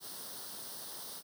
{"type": "noise with comb filter", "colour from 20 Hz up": "white", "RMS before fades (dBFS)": -45, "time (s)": [0, 1.23], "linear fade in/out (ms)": 50, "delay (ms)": 0.21, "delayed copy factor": 0.75, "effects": ["high-pass 150 Hz 12 dB/octave"]}